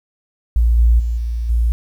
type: tone with level steps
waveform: sine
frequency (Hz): 57.9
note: A#1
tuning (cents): -11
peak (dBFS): -10 / -8 / -16 / -18 / -12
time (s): 0.56-1.72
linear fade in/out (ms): 0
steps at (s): 0.78 / 0.99 / 1.17 / 1.49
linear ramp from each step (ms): 10
effects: 8-bit